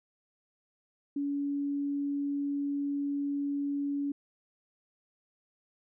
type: tone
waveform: sine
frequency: 283.7 Hz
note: C#4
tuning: 40 cents sharp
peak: -29 dBFS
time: 1.16-4.12 s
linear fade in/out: 5 ms
effects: none